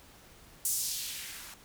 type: noise with band-pass filter sweep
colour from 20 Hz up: violet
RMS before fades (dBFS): -36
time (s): 0.65-1.54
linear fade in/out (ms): 2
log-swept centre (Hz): 8700 to 970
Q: 1.4
effects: pink hiss -56 dBFS RMS until 1.64 s